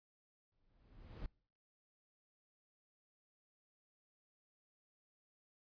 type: noise with exponential growth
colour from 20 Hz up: brown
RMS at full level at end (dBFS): -44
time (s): 0.52-1.26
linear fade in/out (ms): 2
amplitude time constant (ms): 160
effects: noise-tail reverb RT60 0.5 s tail -25 dB re dry + resampled to 11025 Hz